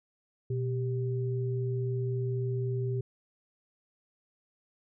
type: tone pair together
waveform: sine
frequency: 122.73 / 392 Hz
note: B2 / G4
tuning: -10 / 0 cents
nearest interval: octave + minor sixth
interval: 2010 cents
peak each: -29 / -35 dBFS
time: 0.5-3.01 s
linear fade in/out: 5 ms
effects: none